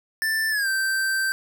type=tone with pitch glide; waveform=square; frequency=1771 to 1559.7 Hz; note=A6 to G6; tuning=+11 to -9 cents; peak=-22 dBFS; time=0.22-1.32 s; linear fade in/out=0 ms; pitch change=-220 cents; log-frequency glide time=0.5-0.68 s; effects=none